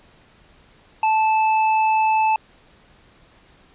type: tone with tanh clipping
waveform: sine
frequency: 875 Hz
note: A5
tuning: 10 cents flat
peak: -17 dBFS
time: 1.03-2.36 s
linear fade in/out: 2 ms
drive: 13 dB
effects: pink hiss -53 dBFS RMS until 3.74 s + resampled to 8000 Hz